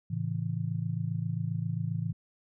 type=chord; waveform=sine; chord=A major; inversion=none; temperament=just; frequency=110 / 137.5 / 165 Hz; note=A2 / C#3 / E3; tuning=0 / -14 / +2 cents; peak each=-33 / -35 / -33 dBFS; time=0.1-2.13 s; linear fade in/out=10 ms; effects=none